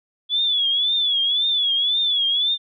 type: tone with vibrato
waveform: sine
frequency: 3416 Hz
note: G#7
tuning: 48 cents sharp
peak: -17 dBFS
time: 0.29-2.58 s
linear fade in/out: 50 ms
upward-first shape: triangle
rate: 1.9 Hz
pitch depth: 120 cents each way
effects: none